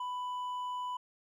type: tone with hard clipping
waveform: sine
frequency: 994 Hz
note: B5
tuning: 11 cents sharp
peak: -36 dBFS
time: 0-0.97 s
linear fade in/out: 5 ms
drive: 4 dB
effects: none